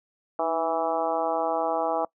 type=harmonic tone with a mistuned harmonic; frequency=164.3 Hz; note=E3; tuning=5 cents flat; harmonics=2 / 3 / 4 / 5 / 6 / 7 / 8; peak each=-35 / -31 / -27 / -28 / -35 / -33 / -38 dBFS; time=0.39-2.05 s; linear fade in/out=2 ms; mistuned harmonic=2; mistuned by=-56 cents; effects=noise-tail reverb RT60 0.1 s tail -23 dB re dry